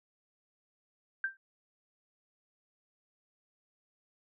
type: tone with exponential decay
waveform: sine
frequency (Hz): 1572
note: G6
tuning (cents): +4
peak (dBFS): -26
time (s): 1.24-1.37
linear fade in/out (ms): 2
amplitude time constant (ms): 28
effects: none